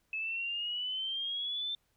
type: exponential sweep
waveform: sine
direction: up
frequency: 2590 to 3572 Hz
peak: -33 dBFS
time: 0.13-1.75 s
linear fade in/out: 2 ms
effects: pink hiss -75 dBFS RMS until 1.96 s